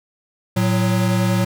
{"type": "tone pair together", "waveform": "square", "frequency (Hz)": [112.62, 184.2], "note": ["A2", "F#3"], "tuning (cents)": [41, -7], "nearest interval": "major sixth", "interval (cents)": 852, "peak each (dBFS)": -19, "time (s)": [0.56, 1.45], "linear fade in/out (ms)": 10, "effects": []}